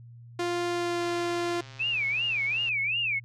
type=tone with pitch glide; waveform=sawtooth; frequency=349.2 to 346.4 Hz; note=F4 to F4; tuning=0 to -14 cents; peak=-23 dBFS; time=0.39-1.61 s; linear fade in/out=5 ms; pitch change=-14 cents; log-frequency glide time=0.69-1 s
type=click train; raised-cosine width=0.2 ms; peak=-30 dBFS; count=226; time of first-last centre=1.01-2.689 s; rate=134 Hz
type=tone with vibrato; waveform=sine; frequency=2492 Hz; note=D#7; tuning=2 cents sharp; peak=-25 dBFS; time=1.79-3.2 s; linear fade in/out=20 ms; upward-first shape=sine; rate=2.7 Hz; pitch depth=230 cents each way
effects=added 118 Hz sine -45 dBFS peak until 3.24 s + low-pass 7000 Hz 12 dB/octave